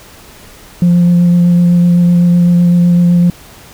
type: tone with vibrato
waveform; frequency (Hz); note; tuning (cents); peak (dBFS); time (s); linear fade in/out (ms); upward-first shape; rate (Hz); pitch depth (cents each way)
sine; 174.61; F3; 0; -3; 0.82-3.3; 2; sine; 7.9; 11
effects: tanh soft clip ceiling -3 dBFS + pink hiss -37 dBFS RMS until 3.73 s